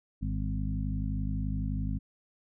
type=harmonic tone with a mistuned harmonic; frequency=51.7 Hz; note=G#1; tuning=7 cents flat; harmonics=1 / 2 / 3 / 4 / 5; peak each=-32 / -35 / -37 / -38 / -39 dBFS; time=0.21-1.99 s; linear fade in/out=20 ms; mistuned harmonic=4; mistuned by=-40 cents; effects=none